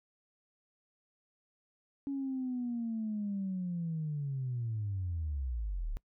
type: linear sweep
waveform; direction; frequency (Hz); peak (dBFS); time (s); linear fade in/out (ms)
sine; down; 280 to 32.41; -32; 2.07-5.97; 0
effects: noise-tail reverb RT60 0.1 s tail -24 dB re dry + tanh soft clip ceiling -28 dBFS